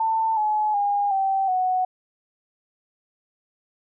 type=tone with pitch steps; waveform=sine; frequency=892 / 851.2 / 812.3 / 775.2 / 739.8 Hz; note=A5 / G#5 / G#5 / G5 / F#5; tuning=+23 / +42 / -39 / -20 / 0 cents; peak=-19 dBFS; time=0-1.85 s; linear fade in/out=5 ms; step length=370 ms; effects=none